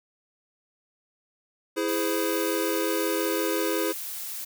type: chord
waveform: square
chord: E augmented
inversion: none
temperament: equal with one note detuned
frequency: 329.6 / 415.3 / 514 Hz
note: E4 / G#4 / B#4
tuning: 0 / 0 / -31 cents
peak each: -29 / -30 / -31 dBFS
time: 1.76-3.93 s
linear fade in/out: 20 ms
type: noise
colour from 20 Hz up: blue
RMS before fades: -35 dBFS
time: 1.88-4.45 s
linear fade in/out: 10 ms
effects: none